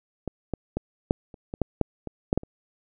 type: clicks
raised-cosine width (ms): 2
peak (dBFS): -16 / -14 / -13 / -6 / -30 / -19 / -9 / -7 / -20 / -7 / -9 / -27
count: 12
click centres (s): 0.277 / 0.537 / 0.77 / 1.109 / 1.342 / 1.539 / 1.617 / 1.813 / 2.073 / 2.329 / 2.376 / 2.434
effects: none